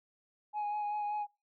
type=tone with vibrato; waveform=sine; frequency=834 Hz; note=G#5; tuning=7 cents sharp; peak=-30 dBFS; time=0.53-1.27 s; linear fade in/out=50 ms; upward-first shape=sine; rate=5.2 Hz; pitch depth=18 cents each way; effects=noise-tail reverb RT60 0.2 s tail -18 dB re dry + tanh soft clip ceiling -31 dBFS